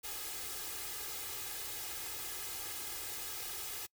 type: noise with comb filter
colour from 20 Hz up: white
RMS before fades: -42 dBFS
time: 0.03-3.87 s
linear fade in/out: 20 ms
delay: 2.4 ms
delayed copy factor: +0.85
effects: noise-tail reverb RT60 0.1 s tail -25 dB re dry